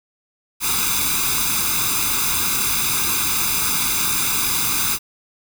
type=noise with comb filter; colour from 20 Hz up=white; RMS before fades=-20 dBFS; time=0.6-4.99 s; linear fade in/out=50 ms; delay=0.81 ms; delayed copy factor=+1; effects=none